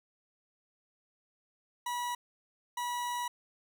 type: tone bursts at uneven times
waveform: 40% pulse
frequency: 971 Hz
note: B5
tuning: 30 cents flat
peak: -32 dBFS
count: 2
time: 1.86-2.15 / 2.77-3.28 s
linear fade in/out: 5 ms
effects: none